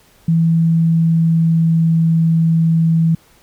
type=tone with pitch glide; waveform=sine; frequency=164.81 to 163.67 Hz; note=E3 to E3; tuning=0 to -12 cents; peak=-10 dBFS; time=0.28-3.15 s; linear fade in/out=5 ms; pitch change=-12 cents; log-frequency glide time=0.41-2.09 s; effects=pink hiss -51 dBFS RMS until 3.42 s